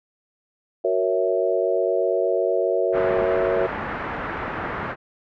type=chord; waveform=sine; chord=F# dominant seventh; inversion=none; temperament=equal; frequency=370 / 466.2 / 554.4 / 659.3 Hz; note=F#4 / A#4 / C#5 / E5; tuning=0 / 0 / 0 / 0 cents; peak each=-24 dBFS; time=0.84-3.67 s; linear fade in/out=10 ms
type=low-pass noise; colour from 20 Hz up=white; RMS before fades=-29 dBFS; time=2.92-4.96 s; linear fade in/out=50 ms; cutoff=1700 Hz; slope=24 dB/octave
effects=none